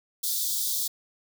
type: high-pass noise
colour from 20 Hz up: white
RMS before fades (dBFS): -28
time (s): 0.23-0.88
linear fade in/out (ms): 10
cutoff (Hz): 3400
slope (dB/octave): 96
effects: none